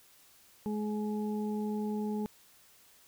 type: harmonic tone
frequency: 211.2 Hz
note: G#3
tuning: 29 cents sharp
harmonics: 1 / 2 / 4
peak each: -32 / -38 / -44 dBFS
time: 0.66-2.26 s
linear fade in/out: 0 ms
effects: white hiss -61 dBFS RMS until 3.07 s